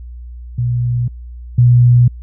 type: tone pair in turn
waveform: sine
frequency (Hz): 121.5 / 121.97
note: B2 / B2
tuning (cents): -28 / -21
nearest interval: unison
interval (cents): 7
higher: second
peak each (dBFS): -13 / -5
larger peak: second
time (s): 0.58-1.08 / 1.58-2.08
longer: neither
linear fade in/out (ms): 5
effects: added 60 Hz sine -28 dBFS peak until 2.22 s